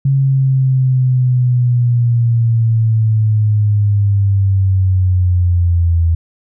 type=linear sweep; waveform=sine; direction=down; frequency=137.1 to 82.41 Hz; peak=-9 dBFS; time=0.05-6.15 s; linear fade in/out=5 ms; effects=none